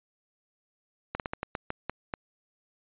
slowing click train, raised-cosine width 0.5 ms, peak -16 dBFS, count 9, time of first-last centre 1.15-2.138 s, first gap 48 ms, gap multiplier 1.26, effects resampled to 8000 Hz

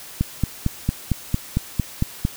click train, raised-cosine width 5 ms, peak -6 dBFS, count 10, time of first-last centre 0.21-2.251 s, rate 4.41 Hz, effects white hiss -39 dBFS RMS until 2.36 s

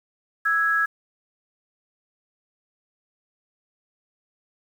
sine tone pair together, 1319.8 / 1661.2 Hz, E6 / G#6, +2 / 0 cents, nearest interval major third, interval 398 cents, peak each -23 / -20 dBFS, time 0.45-0.86 s, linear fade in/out 10 ms, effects 8-bit

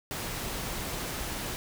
pink noise, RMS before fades -35 dBFS, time 0.11-1.56 s, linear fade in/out 0 ms, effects none

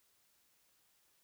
silence, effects white hiss -73 dBFS RMS until 1.23 s

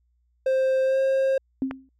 triangle tone with pitch glide, 526 to 534.6 Hz, C5 to C5, +9 to +37 cents, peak -17 dBFS, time 0.46-1.38 s, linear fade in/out 5 ms, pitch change +28 cents, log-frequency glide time 0.84-0.99 s
sine tone with exponential decay, 264.9 Hz, C4, 22 cents sharp, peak -19 dBFS, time 1.62-1.89 s, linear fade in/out 1 ms, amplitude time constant 58 ms
click, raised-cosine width 0.5 ms, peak -17 dBFS, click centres 1.711 s
effects added 60 Hz sine -64 dBFS peak until 1.99 s

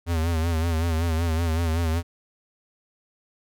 square tone with vibrato, 82.41 Hz, E2, in tune, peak -22 dBFS, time 0.06-2.03 s, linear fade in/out 50 ms, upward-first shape sine, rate 5.3 Hz, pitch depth 71 cents each way, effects none

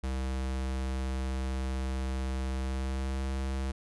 square tone with pitch glide, 65.41 to 66.44 Hz, C2 to C2, 0 to +27 cents, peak -31 dBFS, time 0.03-3.72 s, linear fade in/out 10 ms, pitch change +27 cents, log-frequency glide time 2.56-3.23 s, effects resampled to 24000 Hz

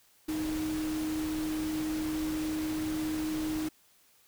sine tone in noise, 311.1 Hz, D#4, in tune, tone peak -30 dBFS, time 0.28-3.69 s, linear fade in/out 10 ms, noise pink, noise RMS -41 dBFS, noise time 0.28-3.69 s, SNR +8 dB, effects white hiss -64 dBFS RMS until 4.27 s

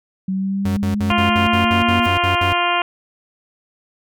sine exponential sweep, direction up, 188.7 to 238.6 Hz, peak -18 dBFS, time 0.28-2.07 s, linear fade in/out 5 ms
45% pulse tone bursts, 93.1 Hz, F#2, 11 cents sharp, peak -20 dBFS, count 11, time 0.65-2.53 s, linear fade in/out 5 ms, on 120 ms, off 56 ms
harmonic tone, 350 Hz, F4, 4 cents sharp, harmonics 1 / 2 / 3 / 4 / 5 / 6 / 7 / 8 / 9, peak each -28 / -21 / -20 / -24 / -30 / -28 / -25 / -24 / -30 dBFS, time 1.1-2.82 s, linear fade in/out 2 ms
white noise with exponential growth, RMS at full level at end -31 dBFS, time 1.99-2.06 s, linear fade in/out 2 ms, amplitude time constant 15 ms
effects none

